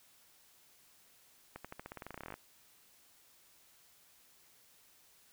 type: accelerating click train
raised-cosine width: 0.5 ms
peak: -29 dBFS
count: 19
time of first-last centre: 1.56-2.341 s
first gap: 86 ms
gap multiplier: 0.91
effects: white hiss -65 dBFS RMS until 5.32 s